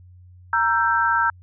sine chord, E diminished, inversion second, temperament equal with one note detuned, 932.3 / 1335.4 / 1568 Hz, Bb5 / E6 / G6, 0 / +22 / 0 cents, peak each -21 dBFS, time 0.53-1.3 s, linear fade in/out 2 ms, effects added 90 Hz sine -44 dBFS peak until 1.42 s

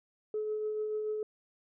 sine tone with tremolo, 428 Hz, A4, 48 cents flat, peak -29 dBFS, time 0.34-1.23 s, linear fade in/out 2 ms, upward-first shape triangle, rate 6.9 Hz, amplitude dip 35%, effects tanh soft clip ceiling -26 dBFS

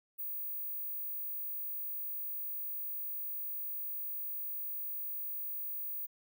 sine tone, 15550 Hz, B9, 28 cents flat, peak -36 dBFS, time 0.18-6.07 s, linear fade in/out 20 ms, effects none

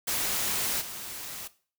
white noise with level steps, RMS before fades -29 / -39 dBFS, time 0.07-1.48 s, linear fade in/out 10 ms, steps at 0.8 s, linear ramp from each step 20 ms, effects noise-tail reverb RT60 0.4 s tail -17 dB re dry

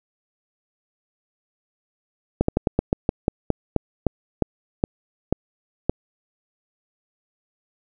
slowing click train, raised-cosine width 2 ms, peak -4 dBFS, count 15, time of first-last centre 2.41-5.896 s, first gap 74 ms, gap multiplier 1.17, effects none

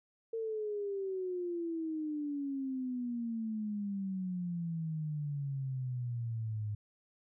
sine exponential sweep, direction down, 456 to 103.83 Hz, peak -34 dBFS, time 0.33-6.75 s, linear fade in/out 5 ms, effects none

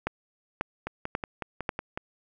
two click trains, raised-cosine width 0.5 ms, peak -17 / -12 dBFS, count 7 / 4, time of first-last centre 0.87-1.975 / 0.07-1.692 s, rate 5.43 / 1.85 Hz, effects none

